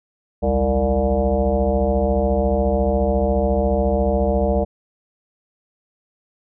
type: tone with frequency modulation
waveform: sine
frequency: 329.6 Hz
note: E4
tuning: in tune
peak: -15 dBFS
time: 0.42-4.65 s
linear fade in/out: 20 ms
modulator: 129 Hz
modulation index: 2.8
effects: none